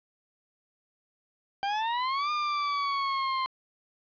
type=exponential two-way sweep; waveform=40% pulse; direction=up then down; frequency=784 to 1211 to 1044 Hz; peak=-26 dBFS; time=1.63-3.46 s; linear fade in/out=0 ms; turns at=2.31 s; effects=resampled to 11025 Hz + 9-bit